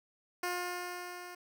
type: tone with level ramp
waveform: 10% pulse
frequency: 356.1 Hz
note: F4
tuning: 34 cents sharp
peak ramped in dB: -24 to -37 dBFS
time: 0.43-1.35 s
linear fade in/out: 5 ms
effects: none